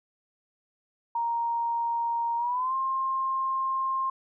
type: tone with pitch glide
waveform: sine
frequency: 934 to 1060.6 Hz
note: A#5 to C6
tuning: +3 to +23 cents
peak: -25 dBFS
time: 1.15-4.1 s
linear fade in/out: 5 ms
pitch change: +220 cents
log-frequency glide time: 2.37-2.75 s
effects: none